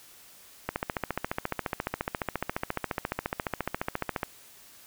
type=click train; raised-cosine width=0.5 ms; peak=-13 dBFS; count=52; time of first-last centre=0.69-4.232 s; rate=14.4 Hz; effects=white hiss -53 dBFS RMS until 4.86 s